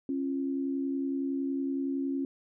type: tone pair together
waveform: sine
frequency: 272.5 / 343.3 Hz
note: C#4 / F4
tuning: -29 / -30 cents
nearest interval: major third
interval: 399 cents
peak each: -29 / -37 dBFS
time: 0.09-2.25 s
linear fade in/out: 2 ms
effects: none